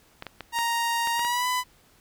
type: clicks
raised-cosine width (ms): 0.3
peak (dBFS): -19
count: 7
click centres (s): 0.224 / 0.267 / 0.407 / 0.588 / 1.073 / 1.194 / 1.249
type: tone with pitch glide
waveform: sawtooth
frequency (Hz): 933 to 1000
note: A#5 to B5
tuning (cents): +1 to +21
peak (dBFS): -20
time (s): 0.52-1.64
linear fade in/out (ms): 50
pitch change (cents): +120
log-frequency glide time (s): 1.14-1.47
effects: pink hiss -59 dBFS RMS until 2 s